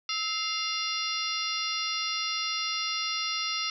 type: harmonic tone with a mistuned harmonic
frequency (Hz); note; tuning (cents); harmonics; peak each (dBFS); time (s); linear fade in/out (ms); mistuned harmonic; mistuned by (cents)
698.5; F5; 0; 2 / 3 / 4 / 5 / 6 / 7 / 8; -36 / -37 / -35 / -37 / -37 / -35 / -36; 0.09-3.7; 2; 2; -120
effects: none